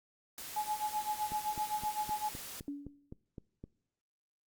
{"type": "noise", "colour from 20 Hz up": "white", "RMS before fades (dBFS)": -45, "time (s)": [0.38, 2.6], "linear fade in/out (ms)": 0}
{"type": "tone with tremolo", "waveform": "sine", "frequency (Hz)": 848, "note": "G#5", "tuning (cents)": 36, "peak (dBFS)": -30, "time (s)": [0.56, 2.29], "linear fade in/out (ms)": 5, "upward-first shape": "sine", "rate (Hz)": 7.8, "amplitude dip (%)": 90}
{"type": "click train", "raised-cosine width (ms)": 3, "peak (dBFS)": -32, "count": 10, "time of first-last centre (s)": [1.32, 3.64], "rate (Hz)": 3.88}
{"type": "tone with exponential decay", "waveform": "sine", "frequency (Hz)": 285.2, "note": "C#4", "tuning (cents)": 49, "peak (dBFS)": -34, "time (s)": [2.68, 3.14], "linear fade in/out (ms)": 1, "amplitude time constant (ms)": 100}
{"effects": ["noise-tail reverb RT60 0.7 s tail -24 dB re dry", "Opus 48 kbps"]}